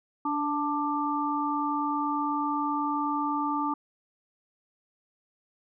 sine tone cluster, 291.5 / 884 / 1182 Hz, D4 / A5 / D6, -13 / +8 / +11 cents, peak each -30 dBFS, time 0.25-3.74 s, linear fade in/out 5 ms, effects none

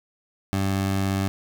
20% pulse tone, 97 Hz, G2, 18 cents flat, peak -17 dBFS, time 0.53-1.28 s, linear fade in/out 0 ms, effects none

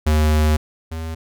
square tone pair in turn, 76.7 / 80.79 Hz, D#2 / E2, -24 / -34 cents, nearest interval minor second, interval 90 cents, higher second, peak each -14 / -26 dBFS, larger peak first, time 0.06-0.57 / 0.91-1.15 s, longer first, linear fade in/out 10 ms, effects none

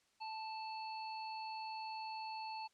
harmonic tone, 880 Hz, A5, in tune, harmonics 1 / 3 / 5, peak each -43 / -52 / -51 dBFS, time 0.2-2.68 s, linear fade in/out 20 ms, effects white hiss -75 dBFS RMS until 2.73 s + low-pass 7000 Hz 12 dB/octave

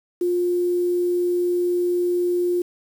sine tone with quantisation, 354 Hz, F4, 23 cents sharp, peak -18 dBFS, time 0.21-2.62 s, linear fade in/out 5 ms, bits 7, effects none

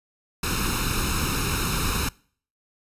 pink noise with comb filter, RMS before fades -25 dBFS, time 0.43-2.09 s, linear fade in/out 5 ms, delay 0.76 ms, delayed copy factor +0.8, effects noise-tail reverb RT60 0.5 s tail -24 dB re dry + resampled to 32000 Hz

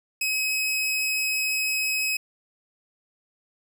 sawtooth tone, 2549 Hz, D#7, 41 cents sharp, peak -20 dBFS, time 0.21-2.17 s, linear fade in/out 5 ms, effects none

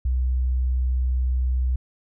sine tone, 63.2 Hz, B1, 41 cents sharp, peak -19 dBFS, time 0.05-1.76 s, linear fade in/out 5 ms, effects none

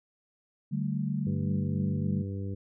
sine chord, D suspended fourth, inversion none, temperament equal with one note detuned, 146.83 / 192.63 / 220 Hz, D3 / G3 / A3, 0 / -30 / 0 cents, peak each -31 / -32 / -34 dBFS, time 0.71-2.23 s, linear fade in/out 20 ms
harmonic tone, 98 Hz, G2, in tune, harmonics 1 / 2 / 3 / 4 / 5, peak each -33 / -39 / -43 / -45 / -47 dBFS, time 1.26-2.55 s, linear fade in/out 10 ms
effects none

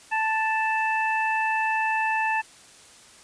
harmonic tone, 880 Hz, A5, in tune, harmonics 1 / 2 / 3, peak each -24 / -27 / -29 dBFS, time 0.11-2.42 s, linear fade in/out 20 ms, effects white hiss -50 dBFS RMS until 3.23 s + resampled to 22050 Hz

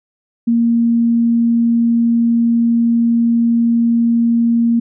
sine tone, 233.1 Hz, A#3, in tune, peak -10 dBFS, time 0.47-4.8 s, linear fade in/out 10 ms, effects none

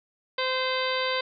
harmonic tone with a mistuned harmonic, 517 Hz, C5, 21 cents flat, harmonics 1 / 2 / 3 / 4 / 5 / 6 / 7 / 8 / 9, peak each -29 / -31 / -34 / -33 / -37 / -36 / -36 / -37 / -37 dBFS, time 0.38-1.21 s, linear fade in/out 5 ms, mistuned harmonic 8, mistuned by -75 cents, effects none

